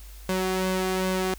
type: tone with flanger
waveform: sawtooth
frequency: 186.8 Hz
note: F#3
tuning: 17 cents sharp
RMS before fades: -26 dBFS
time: 0.29-1.34 s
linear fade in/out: 2 ms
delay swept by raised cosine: 1.9 to 2.55 ms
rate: 2.5 Hz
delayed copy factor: +0.55
effects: added 50 Hz sine -41 dBFS peak until 1.38 s + white hiss -51 dBFS RMS until 1.38 s